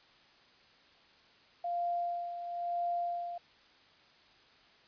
sine tone with tremolo, 696 Hz, F5, 6 cents flat, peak -30 dBFS, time 1.64-3.38 s, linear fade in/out 5 ms, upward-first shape sine, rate 1 Hz, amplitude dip 60%, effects white hiss -62 dBFS RMS until 4.87 s + resampled to 11025 Hz

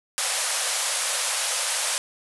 white band-pass noise, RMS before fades -26 dBFS, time 0.18-1.98 s, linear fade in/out 0 ms, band 490 to 11000 Hz, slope 96 dB/octave, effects none

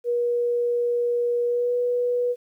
sine tone with pitch glide, 480 to 488.4 Hz, B4 to B4, -49 to -19 cents, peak -20 dBFS, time 0.04-2.36 s, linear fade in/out 50 ms, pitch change +30 cents, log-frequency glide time 1.46-1.74 s, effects 10-bit

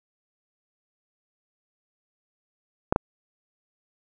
clicks, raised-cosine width 1 ms, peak -5 dBFS, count 2, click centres 2.925 / 2.961 s, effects none

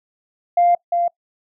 sine tone pair in turn, 698.5 / 692.5 Hz, F5 / F5, 0 / -15 cents, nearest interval unison, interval 15 cents, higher first, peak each -10 / -15 dBFS, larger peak first, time 0.57-0.75 / 0.92-1.08 s, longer first, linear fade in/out 5 ms, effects noise-tail reverb RT60 0.1 s tail -24 dB re dry + tanh soft clip ceiling -7 dBFS

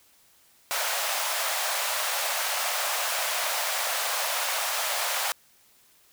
pink high-pass noise, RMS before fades -28 dBFS, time 0.71-5.32 s, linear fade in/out 0 ms, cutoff 580 Hz, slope 48 dB/octave, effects white hiss -60 dBFS RMS until 6.12 s

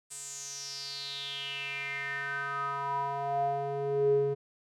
square tone with band-pass filter sweep, 140 Hz, C#3, 18 cents sharp, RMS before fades -33 dBFS, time 0.1-4.35 s, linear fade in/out 20 ms, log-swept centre 8300 to 350 Hz, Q 6.7, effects none

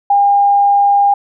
sine tone, 806 Hz, G5, 48 cents sharp, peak -7 dBFS, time 0.1-1.14 s, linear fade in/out 5 ms, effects none

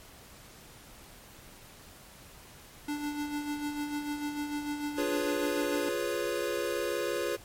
square tone with tremolo, 293.7 Hz, D4, in tune, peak -31 dBFS, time 2.88-5.89 s, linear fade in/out 5 ms, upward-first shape sine, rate 6.7 Hz, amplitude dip 50%
square chord, C# dominant seventh, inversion first, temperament equal, 349.2 / 415.3 / 493.9 / 554.4 Hz, E#4 / G#4 / B4 / C#5, 0 / 0 / 0 / 0 cents, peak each -36 dBFS, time 4.97-7.37 s, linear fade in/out 20 ms
effects pink hiss -52 dBFS RMS until 7.44 s + MP3 64 kbps

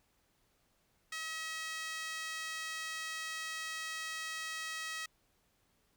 5% pulse tone with high-pass filter, 640 Hz, D#5, 49 cents sharp, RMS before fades -41 dBFS, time 1.12-5.06 s, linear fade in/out 5 ms, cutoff 1600 Hz, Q 4.7, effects pink hiss -74 dBFS RMS until 5.96 s

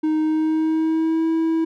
triangle tone with pitch glide, 311.1 to 324.9 Hz, D#4 to E4, 0 to -25 cents, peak -15 dBFS, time 0.03-1.65 s, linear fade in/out 10 ms, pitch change +75 cents, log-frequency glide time 0.21-1.27 s, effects none

